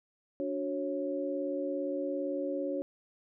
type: tone cluster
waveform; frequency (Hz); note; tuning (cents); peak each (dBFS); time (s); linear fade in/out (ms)
sine; 288.9 / 366.5 / 550; D4 / F#4 / C#5; -28 / -16 / -14; -35 / -38 / -34; 0.4-2.82; 0
effects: none